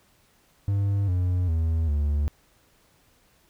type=tone with pitch steps; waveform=triangle; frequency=99.9 / 90.03 / 81.14 / 73.13 Hz; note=G2 / F#2 / E2 / D2; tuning=+33 / -47 / -27 / -7 cents; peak=-19 dBFS; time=0.68-2.28 s; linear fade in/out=0 ms; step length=400 ms; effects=pink hiss -62 dBFS RMS until 3.49 s